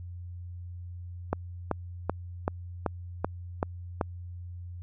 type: click train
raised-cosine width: 1 ms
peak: -12 dBFS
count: 8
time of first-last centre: 1.33-4.012 s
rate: 2.61 Hz
effects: added 88 Hz sine -38 dBFS peak until 4.82 s